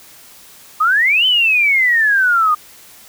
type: exponential two-way sweep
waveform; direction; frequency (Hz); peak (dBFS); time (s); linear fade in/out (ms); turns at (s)
sine; up then down; 1204 to 3089 to 1204; -10; 0.8-2.55; 10; 1.26
effects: white hiss -42 dBFS RMS until 3.08 s